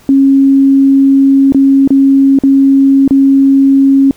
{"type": "tone with dropouts", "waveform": "sine", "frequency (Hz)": 272.8, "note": "C#4", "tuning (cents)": -28, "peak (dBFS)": -3, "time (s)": [0.09, 4.11], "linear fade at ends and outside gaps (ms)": 1, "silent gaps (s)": [[1.522, 1.546], [1.876, 1.905], [2.388, 2.436], [3.078, 3.108]], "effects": ["pink hiss -43 dBFS RMS until 4.16 s"]}